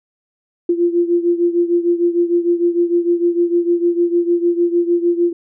sine beating tone pair, 344 / 350.6 Hz, F4 / F4, -26 / +7 cents, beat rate 6.6 Hz, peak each -14 / -18 dBFS, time 0.69-5.33 s, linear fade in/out 5 ms, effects none

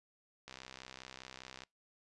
click train, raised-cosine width 0.2 ms, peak -30 dBFS, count 76, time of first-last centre 0.48-1.636 s, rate 64.9 Hz, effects noise-tail reverb RT60 0.2 s tail -26 dB re dry + resampled to 24000 Hz

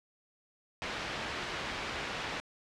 white low-pass noise, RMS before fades -38 dBFS, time 0.82-2.4 s, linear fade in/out 0 ms, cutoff 2700 Hz, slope 12 dB/octave, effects low-pass 7000 Hz 12 dB/octave

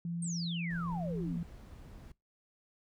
sine tone, 170.2 Hz, F3, 44 cents flat, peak -34 dBFS, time 0.05-1.43 s, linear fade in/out 2 ms
sine exponential sweep, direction down, 8800 to 215.9 Hz, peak -39 dBFS, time 0.22-1.38 s, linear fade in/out 5 ms
brown noise, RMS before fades -50 dBFS, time 0.7-2.12 s, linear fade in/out 5 ms
effects noise-tail reverb RT60 0.2 s tail -22 dB re dry

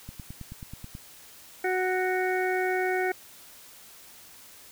click train, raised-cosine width 5 ms, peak -27 dBFS, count 9, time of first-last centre 0.09-0.951 s, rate 9.29 Hz
harmonic tone, 370 Hz, F#4, in tune, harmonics 1 / 2 / 4 / 5 / 6, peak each -27 / -30 / -33 / -34 / -35 dBFS, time 1.64-3.12 s, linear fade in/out 5 ms
effects white hiss -50 dBFS RMS until 4.71 s

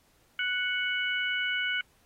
harmonic tone, 740 Hz, F#5, in tune, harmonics 2 / 3 / 4, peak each -30 / -32 / -33 dBFS, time 0.39-1.81 s, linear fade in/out 2 ms, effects pink hiss -66 dBFS RMS until 2.05 s + AAC 48 kbps

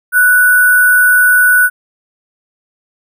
sine tone with sample-and-hold, 1480 Hz, F#6, in tune, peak -5 dBFS, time 0.12-1.7 s, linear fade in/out 50 ms, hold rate 11025 Hz, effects none

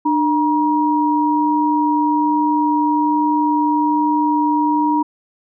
sine tone pair together, 299.8 / 951.8 Hz, D4 / A#5, +36 / +36 cents, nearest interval octave + minor sixth, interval 2000 cents, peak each -16 dBFS, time 0.05-5.03 s, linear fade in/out 10 ms, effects none

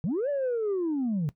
sine linear two-way sweep, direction up then down, 138.9 to 587.3 to 138.9 Hz, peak -23 dBFS, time 0.04-1.29 s, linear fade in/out 0 ms, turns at 0.29 s, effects noise-tail reverb RT60 0.1 s tail -18 dB re dry + tanh soft clip ceiling -23 dBFS

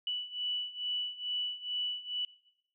sine beating tone pair, 2960 / 2962.3 Hz, F#7 / F#7, 0 / +1 cents, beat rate 2.3 Hz, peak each -38 / -35 dBFS, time 0.07-2.25 s, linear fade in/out 2 ms, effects noise-tail reverb RT60 0.8 s tail -20 dB re dry

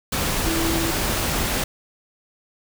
sine tone in noise, 329.6 Hz, E4, in tune, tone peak -23 dBFS, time 0.46-0.91 s, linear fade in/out 5 ms, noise pink, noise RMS -23 dBFS, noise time 0.12-1.64 s, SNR -3 dB, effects none

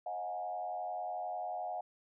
sine tone with frequency modulation, 725 Hz, F#5, 35 cents flat, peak -36 dBFS, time 0.06-1.81 s, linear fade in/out 5 ms, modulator 91.2 Hz, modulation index 0.96, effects none

